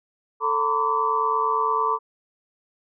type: tone cluster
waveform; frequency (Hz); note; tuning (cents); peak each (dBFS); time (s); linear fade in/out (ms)
sine; 442.9 / 925 / 1014 / 1152; A4 / A#5 / B5 / D6; +11 / -14 / +45 / -34; -28 / -27 / -24 / -23; 0.4-1.99; 50
effects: none